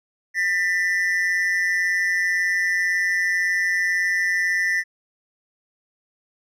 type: tone pair together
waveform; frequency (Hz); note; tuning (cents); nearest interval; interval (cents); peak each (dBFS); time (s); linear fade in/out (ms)
triangle; 1793.6 / 1975.5; A6 / B6; +33 / 0; major second; 167; -20; 0.34-4.84; 50
effects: none